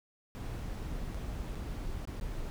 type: noise with dropouts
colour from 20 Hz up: brown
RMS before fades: -38 dBFS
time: 0.35-2.5 s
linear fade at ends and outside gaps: 0 ms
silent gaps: 1.141-1.145 / 1.548-1.555 / 2.053-2.074 / 2.199-2.211 s
effects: none